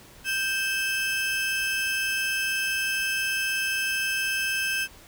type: tone pair together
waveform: 35% pulse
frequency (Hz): 1568 / 2609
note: G6 / E7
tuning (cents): 0 / -18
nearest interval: major sixth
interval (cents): 882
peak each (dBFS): -26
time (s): 0.24-4.88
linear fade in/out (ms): 50
effects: pink hiss -50 dBFS RMS until 5.07 s